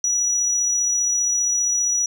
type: tone with amplitude modulation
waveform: sine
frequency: 5850 Hz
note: F#8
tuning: 21 cents flat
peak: -15 dBFS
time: 0.04-2.06 s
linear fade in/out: 2 ms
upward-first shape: sine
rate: 35.1 Hz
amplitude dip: 30%
effects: tanh soft clip ceiling -14 dBFS + 9-bit